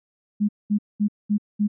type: tone bursts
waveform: sine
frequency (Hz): 207.7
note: G#3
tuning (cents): 0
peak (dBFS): -17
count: 5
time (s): 0.4-1.68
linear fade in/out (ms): 20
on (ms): 88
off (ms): 210
effects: none